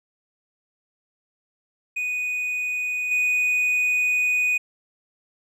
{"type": "tone with level steps", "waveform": "triangle", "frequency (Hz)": 2482, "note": "D#7", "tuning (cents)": -5, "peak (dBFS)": [-22, -17], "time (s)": [1.96, 4.58], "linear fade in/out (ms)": 10, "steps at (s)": 3.11, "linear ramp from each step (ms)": 5, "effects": ["resampled to 32000 Hz"]}